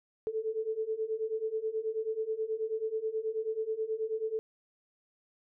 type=beating tone pair; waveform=sine; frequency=434.8 / 444.1 Hz; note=A4 / A4; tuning=-21 / +16 cents; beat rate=9.3 Hz; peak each=-35 / -33 dBFS; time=0.27-4.39 s; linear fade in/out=0 ms; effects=none